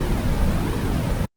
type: noise with flanger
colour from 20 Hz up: brown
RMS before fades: -21 dBFS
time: 0-1.26 s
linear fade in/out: 10 ms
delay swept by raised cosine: 1.4 to 2.9 ms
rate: 1.3 Hz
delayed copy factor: -0.5
effects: Opus 32 kbps